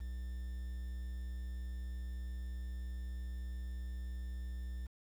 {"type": "tone with quantisation", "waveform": "triangle", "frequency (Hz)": 61.6, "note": "B1", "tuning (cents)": -4, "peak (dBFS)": -37, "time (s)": [0, 4.87], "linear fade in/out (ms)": 10, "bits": 10, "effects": []}